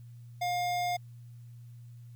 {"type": "tone with notch filter", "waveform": "square", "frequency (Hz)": 710, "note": "F5", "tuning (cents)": 28, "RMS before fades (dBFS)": -31, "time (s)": [0.41, 0.97], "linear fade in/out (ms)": 10, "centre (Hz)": 9900, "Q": 1.7, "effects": ["added 119 Hz sine -46 dBFS peak until 2.15 s", "white hiss -71 dBFS RMS until 2.15 s"]}